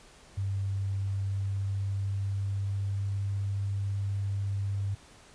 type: tone with pitch glide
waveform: sine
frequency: 98 to 99.31 Hz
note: G2 to G2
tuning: 0 to +23 cents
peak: -28 dBFS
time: 0.37-4.95 s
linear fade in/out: 10 ms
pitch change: +23 cents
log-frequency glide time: 0.98-3.35 s
effects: pink hiss -55 dBFS RMS until 5.34 s + resampled to 22050 Hz